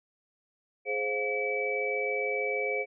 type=tone cluster; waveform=sine; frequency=419.5 / 526 / 707 / 2294 Hz; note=G#4 / C5 / F5 / D7; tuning=+17 / +9 / +21 / -41 cents; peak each=-33 / -33 / -38 / -31 dBFS; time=0.85-2.86 s; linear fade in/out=50 ms; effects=none